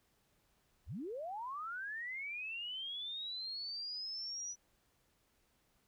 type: linear sweep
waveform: sine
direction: up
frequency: 41.2 to 5920 Hz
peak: -40 dBFS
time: 0.86-4.56 s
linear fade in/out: 50 ms
effects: pink hiss -75 dBFS RMS until 5.87 s